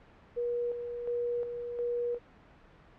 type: tone with tremolo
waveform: sine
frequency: 480 Hz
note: B4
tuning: 49 cents flat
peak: -29 dBFS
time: 0.36-2.19 s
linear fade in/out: 20 ms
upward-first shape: square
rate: 1.4 Hz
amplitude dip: 50%
effects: pink hiss -57 dBFS RMS until 2.98 s + low-pass 2000 Hz 12 dB/octave